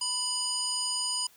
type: harmonic tone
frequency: 987.8 Hz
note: B5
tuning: in tune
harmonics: 1 / 3 / 5 / 7 / 9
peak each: -39 / -37 / -31 / -37 / -34 dBFS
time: 0.01-1.27 s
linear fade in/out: 5 ms
effects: white hiss -59 dBFS RMS until 1.36 s